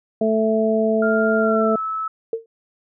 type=harmonic tone; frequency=220 Hz; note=A3; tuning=in tune; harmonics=1 / 2 / 3; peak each=-20 / -20 / -20 dBFS; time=0.21-1.76 s; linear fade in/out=5 ms
type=tone with pitch glide; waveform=sine; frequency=1396.9 to 1303.4 Hz; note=F6 to E6; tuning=0 to -20 cents; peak=-22 dBFS; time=1.02-2.08 s; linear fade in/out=5 ms; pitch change=-120 cents; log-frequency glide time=1.38-1.79 s
type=tone with exponential decay; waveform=sine; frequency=454 Hz; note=A#4; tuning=46 cents flat; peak=-16 dBFS; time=2.33-2.46 s; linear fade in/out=2 ms; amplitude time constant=28 ms
effects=none